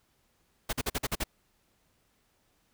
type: noise bursts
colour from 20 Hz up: pink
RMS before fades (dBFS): -30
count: 7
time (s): 0.69-1.24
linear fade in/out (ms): 10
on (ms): 40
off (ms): 45
effects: pink hiss -71 dBFS RMS until 2.73 s